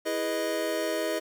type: chord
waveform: square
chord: E major seventh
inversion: none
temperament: equal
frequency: 329.6 / 415.3 / 493.9 / 622.3 Hz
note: E4 / G#4 / B4 / D#5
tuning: 0 / 0 / 0 / 0 cents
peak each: -34 / -35 / -36 / -31 dBFS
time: 0.05-1.2 s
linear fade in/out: 20 ms
effects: 10-bit